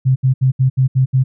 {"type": "tone bursts", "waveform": "sine", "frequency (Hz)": 130.81, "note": "C3", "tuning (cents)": 0, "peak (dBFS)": -9, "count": 7, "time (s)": [0.05, 1.24], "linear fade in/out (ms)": 20, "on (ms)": 110, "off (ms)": 70, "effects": []}